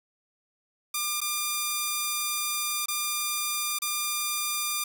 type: tone with dropouts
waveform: 5% pulse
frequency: 1198 Hz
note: D6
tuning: 34 cents sharp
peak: -15 dBFS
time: 0.94-4.84 s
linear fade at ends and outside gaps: 5 ms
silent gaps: 1.205-1.214 / 2.859-2.883 / 3.788-3.819 s
effects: none